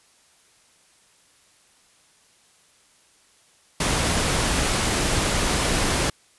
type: noise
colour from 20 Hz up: pink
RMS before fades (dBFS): -22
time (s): 3.8-6.1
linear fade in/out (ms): 5
effects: white hiss -58 dBFS RMS until 6.38 s + resampled to 24000 Hz